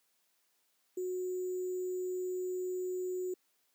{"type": "tone with sample-and-hold", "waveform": "sine", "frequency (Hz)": 366.1, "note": "F#4", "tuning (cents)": -18, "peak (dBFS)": -33, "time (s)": [0.97, 3.34], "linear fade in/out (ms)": 5, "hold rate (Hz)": 7350, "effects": ["white hiss -75 dBFS RMS until 3.74 s", "high-pass 200 Hz 12 dB/octave"]}